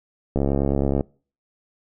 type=click train; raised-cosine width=2 ms; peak=-8 dBFS; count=46; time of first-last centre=0.36-1.008 s; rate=69.4 Hz; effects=noise-tail reverb RT60 0.4 s tail -24 dB re dry